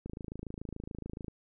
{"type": "click train", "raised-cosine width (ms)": 3, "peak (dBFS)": -27, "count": 34, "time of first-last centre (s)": [0.06, 1.282], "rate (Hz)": 27, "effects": []}